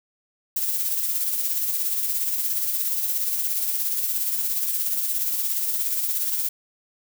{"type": "noise with tremolo", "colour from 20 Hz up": "violet", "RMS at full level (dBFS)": -23, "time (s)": [0.56, 6.49], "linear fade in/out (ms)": 5, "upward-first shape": "sine", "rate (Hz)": 17, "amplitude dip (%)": 40, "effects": []}